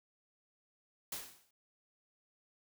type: noise with exponential decay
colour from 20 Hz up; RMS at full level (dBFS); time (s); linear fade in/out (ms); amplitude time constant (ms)
white; -38; 1.12-1.51; 5; 84
effects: none